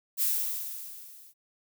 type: noise with level ramp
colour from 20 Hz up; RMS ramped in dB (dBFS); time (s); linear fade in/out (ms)
violet; -24 to -54; 0.17-1.34; 50
effects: none